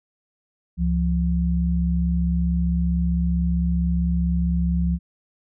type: tone pair together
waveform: sine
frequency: 68.8 / 173.37 Hz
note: C#2 / F3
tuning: -12 / -12 cents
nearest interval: octave + major third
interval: 1600 cents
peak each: -21 dBFS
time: 0.77-4.99 s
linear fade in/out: 50 ms
effects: none